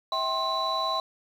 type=tone cluster; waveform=sine; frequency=649 / 780 / 1060 / 3953 Hz; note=E5 / G5 / C6 / B7; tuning=-27 / -9 / +22 / +1 cents; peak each=-31 / -34 / -27 / -30 dBFS; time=0.12-1 s; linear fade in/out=2 ms; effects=tanh soft clip ceiling -18 dBFS + 9-bit